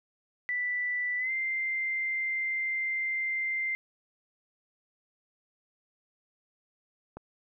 sine tone with pitch glide, 1975.5 to 2089 Hz, B6 to C7, 0 to -3 cents, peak -28 dBFS, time 0.49-3.75 s, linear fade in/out 0 ms, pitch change +97 cents, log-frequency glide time 1.18-1.31 s
click, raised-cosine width 1 ms, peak -27 dBFS, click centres 7.17 s
effects none

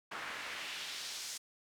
pink noise with band-pass filter sweep, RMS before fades -43 dBFS, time 0.11-1.38 s, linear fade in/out 10 ms, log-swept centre 1400 to 6400 Hz, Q 1.3, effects none

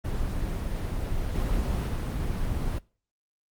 brown noise with level steps, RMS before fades -29 / -26 / -28 dBFS, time 0.04-2.79 s, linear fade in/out 10 ms, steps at 1.34 / 1.88 s, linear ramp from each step 20 ms, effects noise-tail reverb RT60 0.4 s tail -24 dB re dry + Opus 24 kbps

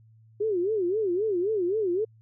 sine tone with vibrato, 392 Hz, G4, in tune, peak -23 dBFS, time 0.4-2.05 s, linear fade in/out 10 ms, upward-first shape sine, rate 3.8 Hz, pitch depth 220 cents each way, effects added 111 Hz sine -53 dBFS peak until 2.21 s

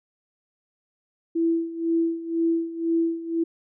sine tone with tremolo, 331.6 Hz, E4, 10 cents sharp, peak -18 dBFS, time 1.35-3.44 s, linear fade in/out 10 ms, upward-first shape sine, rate 2 Hz, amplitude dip 80%, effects none

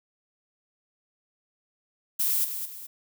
violet noise with echo, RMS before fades -25 dBFS, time 2.19-2.45 s, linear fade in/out 10 ms, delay 210 ms, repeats 2, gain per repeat -8 dB, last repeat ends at 2.87 s, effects none

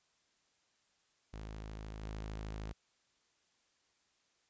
sawtooth tone with level steps, 53.2 Hz, G#1, 42 cents sharp, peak -40 / -37 dBFS, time 1.33-2.73 s, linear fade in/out 10 ms, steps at 2.02 s, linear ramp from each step 20 ms, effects white hiss -75 dBFS RMS until 4.49 s + resampled to 16000 Hz

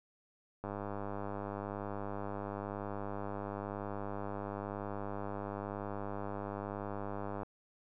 click train, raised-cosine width 1 ms, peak -26 dBFS, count 687, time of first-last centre 0.64-7.432 s, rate 101 Hz, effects none

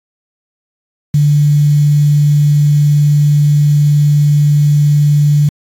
sine tone with quantisation, 146.83 Hz, D3, in tune, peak -6 dBFS, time 1.14-5.49 s, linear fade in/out 5 ms, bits 5, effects AAC 64 kbps

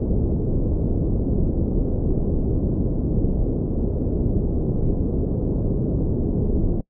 pink low-pass noise, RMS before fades -21 dBFS, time 0-6.81 s, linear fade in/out 5 ms, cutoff 430 Hz, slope 24 dB/octave, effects noise-tail reverb RT60 0.1 s tail -22 dB re dry

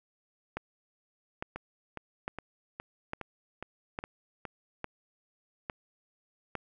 two click trains, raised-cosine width 0.5 ms, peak -23 / -19 dBFS, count 8 / 8, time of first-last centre 1.56-4.453 / 0.57-6.553 s, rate 2.42 / 1.17 Hz, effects none

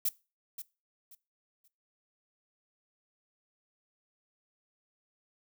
violet noise with echo, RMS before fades -29 dBFS, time 0.05-0.09 s, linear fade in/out 5 ms, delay 530 ms, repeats 3, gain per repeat -12 dB, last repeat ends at 1.68 s, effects noise-tail reverb RT60 0.3 s tail -21 dB re dry

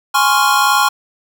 square chord, Db major seventh, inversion second, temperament equal, 830.6 / 1046.5 / 1108.7 / 1396.9 Hz, Ab5 / C6 / Db6 / F6, 0 / 0 / 0 / 0 cents, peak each -17 dBFS, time 0.14-0.89 s, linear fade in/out 10 ms, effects none

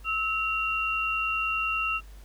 sine tone pair together, 1300 / 2755 Hz, E6 / F7, -24 / -24 cents, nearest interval octave + minor second, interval 1300 cents, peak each -29 / -27 dBFS, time 0.04-2.01 s, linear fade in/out 50 ms, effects added 50 Hz sine -44 dBFS peak until 2.24 s + pink hiss -57 dBFS RMS until 2.24 s

